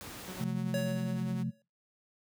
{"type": "noise", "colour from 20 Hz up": "pink", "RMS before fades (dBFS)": -44, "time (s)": [0.01, 0.44], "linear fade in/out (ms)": 0}
{"type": "tone with tremolo", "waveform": "sawtooth", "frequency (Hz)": 185, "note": "F#3", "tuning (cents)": 0, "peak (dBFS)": -36, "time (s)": [0.27, 1.44], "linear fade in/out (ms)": 20, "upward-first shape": "triangle", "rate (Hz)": 10, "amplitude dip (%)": 55}
{"type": "chord", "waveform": "sine", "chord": "F major", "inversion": "second", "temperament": "equal with one note detuned", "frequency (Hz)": [130.81, 174.61, 217.9], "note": ["C3", "F3", "A3"], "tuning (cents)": [0, 0, -17], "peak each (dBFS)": -35, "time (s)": [0.39, 1.51], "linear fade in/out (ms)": 20}
{"type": "tone with exponential decay", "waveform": "square", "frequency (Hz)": 560, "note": "C#5", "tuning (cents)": 18, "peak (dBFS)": -31, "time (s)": [0.74, 1.62], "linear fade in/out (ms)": 1, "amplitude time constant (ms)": 190}
{"effects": ["noise-tail reverb RT60 0.3 s tail -26 dB re dry", "high-pass 80 Hz 12 dB/octave"]}